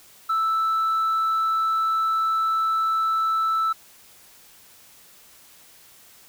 sine tone with tanh clipping, 1318.5 Hz, E6, in tune, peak -20 dBFS, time 0.29-3.73 s, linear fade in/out 10 ms, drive 1 dB, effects white hiss -51 dBFS RMS until 6.28 s

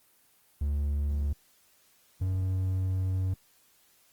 triangle tone pair in turn, 72.2 / 93.67 Hz, D2 / F#2, -29 / +22 cents, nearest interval perfect fourth, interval 451 cents, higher second, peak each -24 dBFS, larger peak neither, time 0.61-1.33 / 2.21-3.34 s, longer second, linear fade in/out 5 ms, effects white hiss -64 dBFS RMS until 4.12 s + Opus 24 kbps

